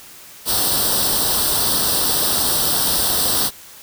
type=noise with comb filter; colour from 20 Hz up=white; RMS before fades=-18 dBFS; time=0.45-3.51 s; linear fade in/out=50 ms; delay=0.22 ms; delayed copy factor=+0.8; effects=white hiss -41 dBFS RMS until 3.82 s